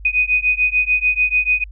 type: beating tone pair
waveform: sine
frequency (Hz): 2489 / 2495.8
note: D#7 / D#7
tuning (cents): 0 / +5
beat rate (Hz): 6.8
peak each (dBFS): -17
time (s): 0.05-1.64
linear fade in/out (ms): 5
effects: added 50 Hz sine -33 dBFS peak until 1.71 s